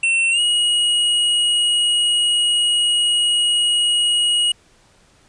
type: tone with pitch glide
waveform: square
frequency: 2700 to 2894 Hz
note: E7 to F#7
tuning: +41 to -39 cents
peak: -15 dBFS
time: 0.03-4.52 s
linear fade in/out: 5 ms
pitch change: +120 cents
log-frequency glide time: 0.31-0.4 s
effects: pink hiss -54 dBFS RMS until 5.28 s + resampled to 22050 Hz